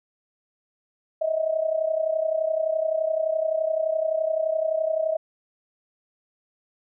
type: tone with amplitude modulation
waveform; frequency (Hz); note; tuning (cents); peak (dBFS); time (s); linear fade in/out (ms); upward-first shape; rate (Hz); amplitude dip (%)
sine; 637; D#5; +41; -18; 1.21-5.17; 10; sine; 31.7; 75
effects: none